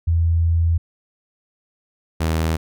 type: tone pair in turn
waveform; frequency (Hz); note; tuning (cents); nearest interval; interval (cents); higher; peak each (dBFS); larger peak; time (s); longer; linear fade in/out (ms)
sine / sawtooth; 83.4 / 80.44; E2 / E2; +21 / -42; minor second; 63; first; -14; neither; 0.07-0.78 / 2.2-2.57; first; 10
effects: none